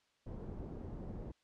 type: low-pass noise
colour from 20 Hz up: pink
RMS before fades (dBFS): -45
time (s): 0.26-1.32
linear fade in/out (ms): 10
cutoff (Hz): 430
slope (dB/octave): 12
effects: white hiss -75 dBFS RMS until 1.43 s + low-pass 5000 Hz 12 dB/octave